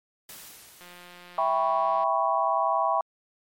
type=noise with exponential decay; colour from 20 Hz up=white; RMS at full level=-42 dBFS; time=0.29-2.27 s; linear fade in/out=2 ms; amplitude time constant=430 ms
type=click train; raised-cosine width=0.3 ms; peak=-31 dBFS; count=218; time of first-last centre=0.81-2.036 s; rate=177 Hz
type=chord; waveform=sine; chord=C# half-diminished seventh; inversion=first; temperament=equal with one note detuned; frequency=659.3 / 790.4 / 987.8 / 1108.7 Hz; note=E5 / G5 / B5 / C#6; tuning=0 / +14 / 0 / 0 cents; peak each=-27 dBFS; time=1.38-3.01 s; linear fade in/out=2 ms
effects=MP3 64 kbps